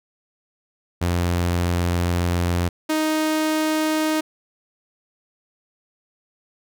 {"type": "tone pair in turn", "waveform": "sawtooth", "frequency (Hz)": [87.31, 311.7], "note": ["F2", "D#4"], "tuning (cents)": [0, 3], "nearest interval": "octave + minor seventh", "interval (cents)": 2203, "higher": "second", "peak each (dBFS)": -15, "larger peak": "neither", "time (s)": [[1.01, 2.69], [2.89, 4.21]], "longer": "first", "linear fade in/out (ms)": 10, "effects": []}